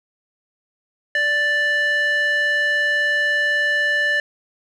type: tone with band-pass filter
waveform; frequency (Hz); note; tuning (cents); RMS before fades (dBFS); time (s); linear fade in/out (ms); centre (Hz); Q
square; 587.3; D5; 0; -19; 1.15-4.2; 2; 2000; 6.6
effects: none